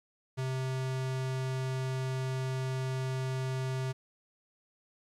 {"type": "tone", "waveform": "square", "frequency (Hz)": 130.81, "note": "C3", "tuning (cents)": 0, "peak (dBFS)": -32, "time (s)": [0.37, 3.93], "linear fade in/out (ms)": 20, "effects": ["low-pass 9000 Hz 12 dB/octave", "12-bit"]}